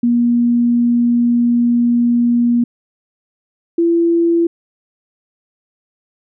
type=tone pair in turn; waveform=sine; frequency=238.7 / 337.6 Hz; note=A#3 / E4; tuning=+41 / +41 cents; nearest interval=tritone; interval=600 cents; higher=second; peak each=-10 dBFS; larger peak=neither; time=0.03-2.64 / 3.78-4.47 s; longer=first; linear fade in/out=5 ms; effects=none